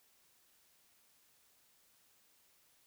silence, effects white hiss -70 dBFS RMS until 2.86 s

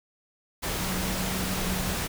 sine tone in noise, 185 Hz, F#3, in tune, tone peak -32 dBFS, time 0.79-1.95 s, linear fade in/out 20 ms, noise pink, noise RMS -30 dBFS, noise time 0.62-2.08 s, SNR -5 dB, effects none

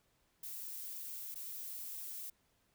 violet noise with dropouts, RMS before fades -45 dBFS, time 0.43-2.3 s, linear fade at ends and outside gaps 5 ms, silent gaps 1.345-1.356 s, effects pink hiss -75 dBFS RMS until 2.74 s

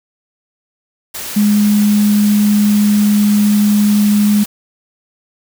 sine tone in noise, 207.7 Hz, G#3, in tune, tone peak -8 dBFS, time 1.36-4.44 s, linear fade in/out 10 ms, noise white, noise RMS -25 dBFS, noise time 1.14-4.46 s, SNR +14 dB, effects none

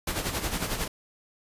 pink noise with tremolo, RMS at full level -28 dBFS, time 0.07-0.88 s, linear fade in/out 5 ms, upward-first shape sine, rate 11 Hz, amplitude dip 60%, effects resampled to 32000 Hz

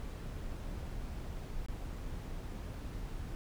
brown noise with dropouts, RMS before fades -41 dBFS, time 0-3.35 s, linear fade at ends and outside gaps 0 ms, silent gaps 1.662-1.685 s, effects none

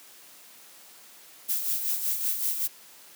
violet noise with tremolo, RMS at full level -26 dBFS, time 1.48-2.68 s, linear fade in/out 20 ms, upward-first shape sine, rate 5.3 Hz, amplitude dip 55%, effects white hiss -51 dBFS RMS until 3.15 s + high-pass 200 Hz 12 dB/octave

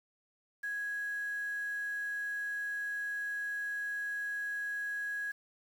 sine tone with quantisation, 1661.2 Hz, G#6, in tune, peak -34 dBFS, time 0.63-5.32 s, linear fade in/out 10 ms, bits 9, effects none

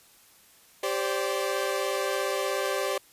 sawtooth chord, G suspended fourth, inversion none, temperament equal with one note detuned, 392 / 523.3 / 580.2 Hz, G4 / C5 / D5, 0 / 0 / -21 cents, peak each -27 dBFS, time 0.83-2.98 s, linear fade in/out 5 ms, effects white hiss -57 dBFS RMS until 3.12 s + resampled to 32000 Hz

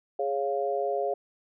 sine chord, Db major, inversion second, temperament equal, 415.3 / 554.4 / 698.5 Hz, Ab4 / Db5 / F5, 0 / 0 / 0 cents, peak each -30 dBFS, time 0.19-1.14 s, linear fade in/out 5 ms, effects none

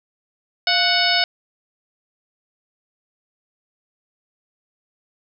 harmonic tone with a mistuned harmonic, 740 Hz, F#5, in tune, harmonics 1 / 2 / 3 / 4 / 5 / 6 / 7, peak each -23 / -23 / -23 / -23 / -23 / -23 / -23 dBFS, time 0.67-1.24 s, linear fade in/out 2 ms, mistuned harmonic 1, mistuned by -100 cents, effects none

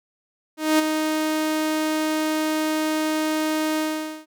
sawtooth tone with ADSR envelope, 311.1 Hz, D#4, in tune, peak -10 dBFS, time 0.57-4.26 s, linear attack 220 ms, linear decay 15 ms, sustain -7 dB, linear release 470 ms, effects none

